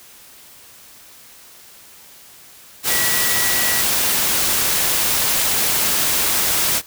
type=tone in noise; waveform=sine; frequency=1937 Hz; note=B6; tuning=34 cents flat; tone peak=-24 dBFS; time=2.87-3.84 s; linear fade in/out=50 ms; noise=white; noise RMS=-18 dBFS; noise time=2.83-6.82 s; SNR=-9 dB; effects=white hiss -44 dBFS RMS until 6.86 s